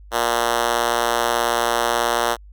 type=tone with high-pass filter; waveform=5% pulse; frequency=118.4 Hz; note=A#2; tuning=27 cents sharp; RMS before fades=-20 dBFS; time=0.11-2.37 s; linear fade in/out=50 ms; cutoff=480 Hz; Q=0.95; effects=added 50 Hz sine -40 dBFS peak until 2.52 s